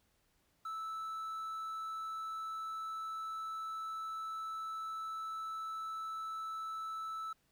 triangle tone with quantisation, 1313 Hz, E6, 7 cents flat, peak -37 dBFS, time 0.65-7.33 s, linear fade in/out 5 ms, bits 11, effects pink hiss -75 dBFS RMS until 7.51 s

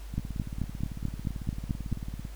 two click trains, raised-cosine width 5 ms, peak -24 / -16 dBFS, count 39 / 9, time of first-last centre 0.14-2.251 / 0.18-1.927 s, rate 18 / 4.58 Hz, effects added 50 Hz sine -39 dBFS peak until 2.35 s + pink hiss -53 dBFS RMS until 2.35 s

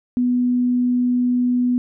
sine tone, 246.9 Hz, B3, in tune, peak -15 dBFS, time 0.17-1.78 s, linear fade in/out 0 ms, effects none

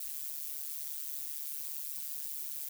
violet noise with amplitude modulation, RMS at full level -36 dBFS, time 0-2.69 s, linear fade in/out 5 ms, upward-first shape sine, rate 145 Hz, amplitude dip 90%, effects none

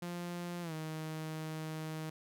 sawtooth tone with pitch glide, 174.61 to 157.37 Hz, F3 to D#3, 0 to +20 cents, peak -35 dBFS, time 0.02-2.1 s, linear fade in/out 5 ms, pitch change -180 cents, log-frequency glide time 0.62-0.73 s, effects none

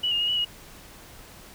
sine tone with pitch steps, 2947 / 2835 / 2873 / 2948 / 2887 Hz, F#7 / F7 / F7 / F#7 / F#7, -8 / +25 / +48 / -7 / -43 cents, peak -22 dBFS, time 0.03-0.45 s, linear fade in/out 10 ms, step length 84 ms, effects pink hiss -47 dBFS RMS until 1.54 s

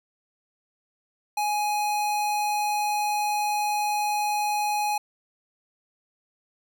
square tone, 835 Hz, G#5, 9 cents sharp, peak -24 dBFS, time 1.37-4.98 s, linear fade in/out 5 ms, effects none

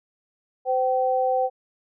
sine tone pair together, 513.9 / 770 Hz, C5 / G5, -31 / -31 cents, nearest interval perfect fifth, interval 700 cents, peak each -22 dBFS, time 0.65-1.5 s, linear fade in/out 50 ms, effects none

